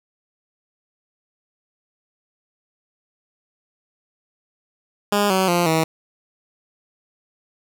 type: tone with pitch steps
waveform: 10% pulse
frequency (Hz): 204.8 / 188.89 / 174.22 / 160.68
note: G#3 / F#3 / F3 / E3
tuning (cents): -24 / +36 / -4 / -44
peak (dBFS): -8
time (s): 5.12-5.84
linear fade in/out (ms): 5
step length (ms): 180
effects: none